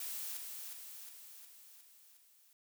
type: noise with echo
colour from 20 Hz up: blue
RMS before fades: -42 dBFS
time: 0-0.37 s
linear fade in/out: 2 ms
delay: 360 ms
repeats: 6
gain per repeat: -4 dB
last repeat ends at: 2.53 s
effects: none